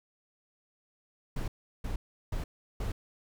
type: noise bursts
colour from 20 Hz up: brown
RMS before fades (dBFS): -33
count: 4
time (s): 1.36-2.92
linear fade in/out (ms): 5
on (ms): 120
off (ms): 360
effects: none